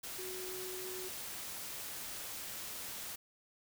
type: tone in noise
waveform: sine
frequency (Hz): 370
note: F#4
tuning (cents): 0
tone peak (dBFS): -44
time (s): 0.18-1.09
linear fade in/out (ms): 10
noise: white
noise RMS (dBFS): -44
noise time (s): 0.03-3.16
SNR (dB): -3
effects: none